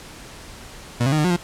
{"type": "tone with pitch steps", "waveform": "30% pulse", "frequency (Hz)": [120.1, 135.2, 154.3, 151.1, 180.6, 174.4], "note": ["B2", "C#3", "D#3", "D3", "F#3", "F3"], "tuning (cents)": [-48, -43, -14, 50, -42, -2], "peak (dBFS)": -14, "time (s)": [1, 1.366], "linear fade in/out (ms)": 10, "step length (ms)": 61, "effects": ["pink hiss -40 dBFS RMS until 1.43 s", "low-pass 10000 Hz 12 dB/octave"]}